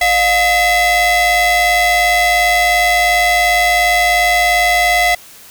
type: ring-modulated tone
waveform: 45% pulse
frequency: 659.3 Hz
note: E5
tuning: in tune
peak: -7 dBFS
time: 0.01-5.15 s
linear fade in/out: 5 ms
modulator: 1370 Hz
effects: white hiss -39 dBFS RMS until 5.5 s